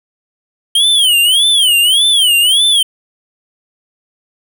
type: tone with vibrato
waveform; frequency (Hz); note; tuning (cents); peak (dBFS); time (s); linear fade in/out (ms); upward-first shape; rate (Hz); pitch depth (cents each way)
square; 3136; G7; 0; -8; 0.75-2.83; 5; sine; 1.7; 210
effects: none